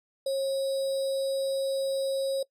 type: tone with sample-and-hold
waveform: sine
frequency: 541 Hz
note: C#5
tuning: 42 cents flat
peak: -25 dBFS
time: 0.26-2.43 s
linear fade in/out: 5 ms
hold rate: 4410 Hz
effects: noise-tail reverb RT60 0.1 s tail -22 dB re dry + low-pass 12000 Hz 12 dB/octave